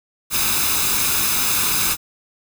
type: noise with comb filter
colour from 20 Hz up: white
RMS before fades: -19 dBFS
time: 0.3-1.97 s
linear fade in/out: 50 ms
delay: 0.79 ms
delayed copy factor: +0.6
effects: none